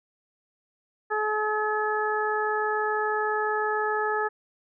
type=harmonic tone; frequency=427 Hz; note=G#4; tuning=48 cents sharp; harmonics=1 / 2 / 3 / 4; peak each=-28 / -29 / -30 / -30 dBFS; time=1.1-4.29 s; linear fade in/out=20 ms; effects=none